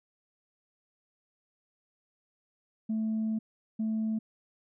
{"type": "tone bursts at uneven times", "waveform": "sine", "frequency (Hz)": 219.8, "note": "A3", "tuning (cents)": -2, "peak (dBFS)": -26, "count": 2, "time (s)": [[2.89, 3.39], [3.79, 4.19]], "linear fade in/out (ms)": 10, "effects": ["tanh soft clip ceiling -25 dBFS"]}